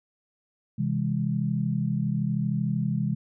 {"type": "chord", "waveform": "sine", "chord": "C augmented", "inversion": "none", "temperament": "just", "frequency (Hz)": [130.81, 163.52, 204.4], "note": ["C3", "E3", "G#3"], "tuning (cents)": [0, -14, -27], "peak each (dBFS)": -28, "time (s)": [0.78, 3.15], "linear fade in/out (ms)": 10, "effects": []}